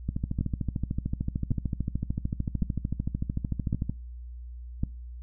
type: two click trains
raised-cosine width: 5 ms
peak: -14 / -16 dBFS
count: 5 / 52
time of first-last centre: 0.41-4.835 / 0.09-3.896 s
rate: 0.904 / 13.4 Hz
effects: noise-tail reverb RT60 0.3 s tail -22 dB re dry + added 60 Hz sine -38 dBFS peak until 5.22 s